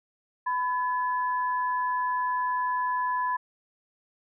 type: tone pair together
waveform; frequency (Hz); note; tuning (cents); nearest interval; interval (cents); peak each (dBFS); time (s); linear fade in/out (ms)
sine; 1000 / 1710.1; B5 / A6; +21 / -50; major sixth; 929; -25 / -34; 0.46-3.37; 10
effects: none